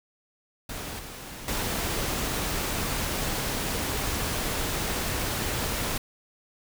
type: noise with level steps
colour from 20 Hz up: pink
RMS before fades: -36 / -40 / -29 dBFS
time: 0.69-5.98 s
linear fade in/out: 5 ms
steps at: 0.99 / 1.48 s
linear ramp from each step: 2 ms
effects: none